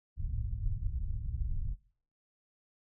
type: low-pass noise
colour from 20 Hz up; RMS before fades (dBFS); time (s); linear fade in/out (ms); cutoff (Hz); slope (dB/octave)
pink; -34; 0.16-1.76; 50; 110; 24
effects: noise-tail reverb RT60 0.5 s tail -22 dB re dry